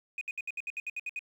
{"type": "tone bursts", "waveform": "sine", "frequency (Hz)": 2490, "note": "D#7", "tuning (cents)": 1, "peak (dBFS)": -31, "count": 11, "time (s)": [0.18, 1.192], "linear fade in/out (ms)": 2, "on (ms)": 32, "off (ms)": 66, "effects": ["tanh soft clip ceiling -30 dBFS", "10-bit"]}